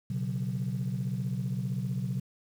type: chord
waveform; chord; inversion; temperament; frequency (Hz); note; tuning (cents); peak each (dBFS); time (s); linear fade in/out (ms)
sine; B suspended second; none; just; 123.47 / 138.9 / 185.21; B2 / C#3 / F#3; 0 / +4 / +2; -32 / -33 / -33; 0.1-2.2; 5
effects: tanh soft clip ceiling -23 dBFS + 9-bit